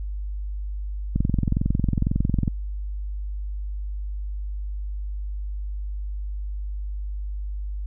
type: click train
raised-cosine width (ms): 5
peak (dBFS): -9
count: 30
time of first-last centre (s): 1.16-2.478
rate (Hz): 22
effects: added 50 Hz sine -27 dBFS peak until 7.86 s